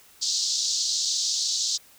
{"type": "band-pass noise", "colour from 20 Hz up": "pink", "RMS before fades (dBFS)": -26, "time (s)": [0.21, 1.78], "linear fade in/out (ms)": 20, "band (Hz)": [3900, 7000], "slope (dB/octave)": 48, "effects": ["white hiss -54 dBFS RMS until 1.98 s"]}